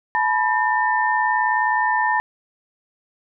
sine tone cluster, 861 / 980 / 1801 Hz, A5 / B5 / A6, -38 / -14 / +40 cents, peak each -21 dBFS, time 0.15-2.2 s, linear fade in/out 0 ms, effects none

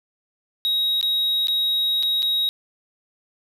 triangle tone with dropouts, 3800 Hz, A#7, 33 cents sharp, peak -17 dBFS, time 0.65-2.49 s, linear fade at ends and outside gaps 0 ms, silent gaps 1.012-1.028 / 1.471-1.483 / 2.027-2.032 / 2.222-2.228 s, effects none

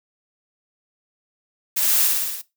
blue noise with echo, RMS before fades -21 dBFS, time 1.76-2.07 s, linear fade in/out 10 ms, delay 58 ms, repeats 6, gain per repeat -2 dB, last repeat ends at 2.418 s, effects noise-tail reverb RT60 0.2 s tail -18 dB re dry

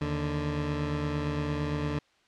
20% pulse tone pair together, 77.78 / 146.83 Hz, D#2 / D3, 0 / 0 cents, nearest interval major seventh, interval 1100 cents, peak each -29 / -25 dBFS, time 0.01-1.99 s, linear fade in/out 5 ms, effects white hiss -65 dBFS RMS until 2.27 s + low-pass 4000 Hz 12 dB/octave

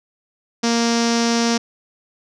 sawtooth tone with low-pass filter, 233.1 Hz, A#3, in tune, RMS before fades -18 dBFS, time 0.63-1.58 s, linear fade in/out 10 ms, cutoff 5700 Hz, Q 4.5, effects none

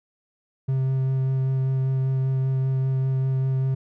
triangle tone with vibrato, 132.4 Hz, C3, 21 cents sharp, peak -18 dBFS, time 0.68-3.75 s, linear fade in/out 10 ms, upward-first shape sine, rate 5.1 Hz, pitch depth 10 cents each way, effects none

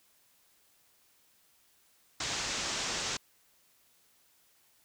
white low-pass noise, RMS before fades -35 dBFS, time 2.2-3.17 s, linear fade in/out 5 ms, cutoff 7300 Hz, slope 48 dB/octave, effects white hiss -67 dBFS RMS until 4.84 s

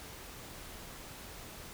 silence, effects pink hiss -48 dBFS RMS until 1.73 s

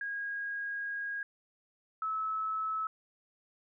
sine tone pair in turn, 1637 / 1299.3 Hz, G#6 / E6, -25 / -25 cents, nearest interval major third, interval 400 cents, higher first, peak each -34 / -31 dBFS, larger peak second, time 0.01-1.23 / 2.02-2.87 s, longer first, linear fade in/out 2 ms, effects none

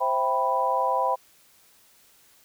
sine chord, C major seventh, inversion none, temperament equal, 523.3 / 659.3 / 784 / 987.8 Hz, C5 / E5 / G5 / B5, 0 / 0 / 0 / 0 cents, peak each -28 / -30 / -27 / -24 dBFS, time 0-1.16 s, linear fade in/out 20 ms, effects white hiss -58 dBFS RMS until 2.44 s

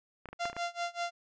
clicks, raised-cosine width 0.5 ms, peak -28 / -28 / -29 / -23 / -30 / -28 / -23 dBFS, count 7, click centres 0.257 / 0.288 / 0.33 / 0.455 / 0.499 / 0.53 / 0.566 s
sawtooth tone with tremolo, 692 Hz, F5, 16 cents flat, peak -27 dBFS, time 0.39-1.11 s, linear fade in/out 20 ms, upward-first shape sine, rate 5.1 Hz, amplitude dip 95%
effects resampled to 16000 Hz

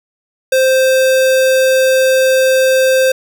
square tone, 523 Hz, C5, 1 cent flat, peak -9 dBFS, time 0.52-3.12 s, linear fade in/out 5 ms, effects none

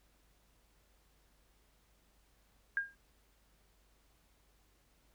sine tone with exponential decay, 1615 Hz, G#6, 49 cents flat, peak -27 dBFS, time 2.77-2.95 s, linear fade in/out 1 ms, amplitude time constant 39 ms, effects added 50 Hz sine -70 dBFS peak until 5.14 s + pink hiss -72 dBFS RMS until 5.14 s

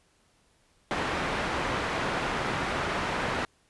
white low-pass noise, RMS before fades -30 dBFS, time 0.91-3.45 s, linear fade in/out 0 ms, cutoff 1600 Hz, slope 12 dB/octave, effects pink hiss -66 dBFS RMS until 3.69 s + resampled to 24000 Hz

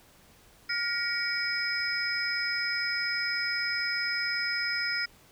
sine tone cluster, 1413 / 1904 / 2259 / 5090 Hz, F6 / A#6 / C#7 / D#8, +20 / +36 / +32 / +39 cents, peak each -33 / -33 / -34 / -31 dBFS, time 0.69-5.06 s, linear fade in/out 10 ms, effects tanh soft clip ceiling -17 dBFS + pink hiss -58 dBFS RMS until 5.31 s

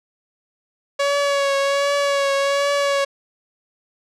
sawtooth tone with vibrato, 561 Hz, C#5, 21 cents sharp, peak -13 dBFS, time 0.99-3.05 s, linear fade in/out 10 ms, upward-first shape triangle, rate 1.3 Hz, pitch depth 30 cents each way, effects low-pass 7000 Hz 12 dB/octave

